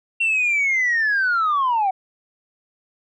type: linear sweep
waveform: sine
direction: down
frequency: 2738 to 741 Hz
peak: -15 dBFS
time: 0.2-1.91 s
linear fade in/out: 10 ms
effects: tanh soft clip ceiling -14 dBFS